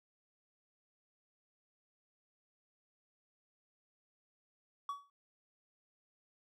triangle tone with exponential decay, 1132 Hz, C#6, 36 cents sharp, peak -32 dBFS, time 4.89-5.1 s, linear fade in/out 2 ms, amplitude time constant 45 ms, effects none

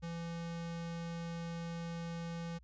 square tone, 168.3 Hz, E3, 36 cents sharp, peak -40 dBFS, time 0.02-2.59 s, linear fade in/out 20 ms, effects added 60 Hz sine -58 dBFS peak until 2.63 s + resampled to 16000 Hz

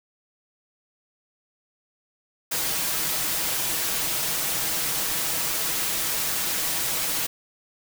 white noise with comb filter, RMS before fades -26 dBFS, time 2.51-7.27 s, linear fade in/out 10 ms, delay 6.2 ms, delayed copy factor +0.55, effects none

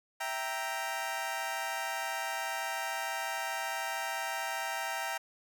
20% pulse chord, E diminished, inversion none, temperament equal, 659.3 / 784 / 932.3 Hz, E5 / G5 / Bb5, 0 / 0 / 0 cents, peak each -35 / -32 / -33 dBFS, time 0.2-5.18 s, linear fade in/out 10 ms, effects none

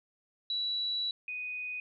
sine tone pair in turn, 3929 / 2489 Hz, B7 / D#7, -10 / 0 cents, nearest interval minor sixth, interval 790 cents, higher first, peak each -30 / -35 dBFS, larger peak first, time 0.5-1.11 / 1.28-1.8 s, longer first, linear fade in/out 2 ms, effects none

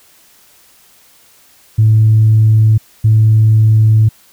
sine tone bursts at uneven times, 109.4 Hz, A2, 9 cents flat, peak -4 dBFS, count 2, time 1.78-2.78 / 3.04-4.09 s, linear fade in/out 10 ms, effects tanh soft clip ceiling -1 dBFS + white hiss -47 dBFS RMS until 4.32 s

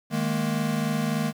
square chord, D# suspended fourth, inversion none, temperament equal with one note detuned, 155.56 / 209.7 / 233.1 Hz, D#3 / G#3 / A#3, 0 / +17 / 0 cents, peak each -29 dBFS, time 0.1-1.33 s, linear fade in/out 50 ms, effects 9-bit

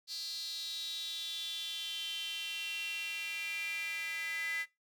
square tone with high-pass filter sweep, 182.5 Hz, F#3, 24 cents flat, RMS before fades -39 dBFS, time 0.07-4.66 s, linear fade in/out 50 ms, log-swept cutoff 4400 to 2000 Hz, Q 8.2, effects noise-tail reverb RT60 0.2 s tail -19 dB re dry

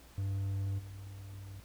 triangle tone with level steps, 98 Hz, G2, in tune, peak -30 / -42 dBFS, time 0.18-1.6 s, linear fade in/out 0 ms, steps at 0.78 s, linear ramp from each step 20 ms, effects added 60 Hz sine -57 dBFS peak until 1.64 s + pink hiss -59 dBFS RMS until 1.64 s

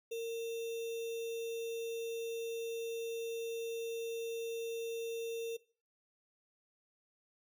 sine tone with sample-and-hold, 460 Hz, A#4, 23 cents flat, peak -36 dBFS, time 0.11-5.57 s, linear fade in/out 10 ms, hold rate 3150 Hz, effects noise-tail reverb RT60 0.4 s tail -20 dB re dry

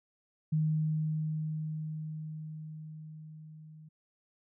sine tone with level ramp, 155.56 Hz, D#3, in tune, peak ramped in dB -25 to -49 dBFS, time 0.52-3.89 s, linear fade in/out 10 ms, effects none

